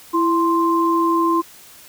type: tone pair together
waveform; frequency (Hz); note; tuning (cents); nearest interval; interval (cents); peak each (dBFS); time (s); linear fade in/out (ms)
sine; 333.2 / 1046.5; E4 / C6; +19 / 0; octave + minor sixth; 1981; -17; 0.13-1.42; 20
effects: white hiss -44 dBFS RMS until 1.88 s